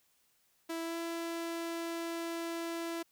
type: tone with pitch glide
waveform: sawtooth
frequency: 330.3 to 334.5 Hz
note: E4 to E4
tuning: +4 to +25 cents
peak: -32 dBFS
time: 0.69-3.03 s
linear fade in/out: 10 ms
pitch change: +21 cents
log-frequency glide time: 0.82-0.97 s
effects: white hiss -72 dBFS RMS until 3.11 s